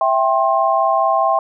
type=chord; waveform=sine; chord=C major; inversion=first; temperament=equal with one note detuned; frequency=659.3 / 784 / 1063 Hz; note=E5 / G5 / C6; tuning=0 / 0 / +27 cents; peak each=-17 dBFS; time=0.01-1.39 s; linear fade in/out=2 ms; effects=none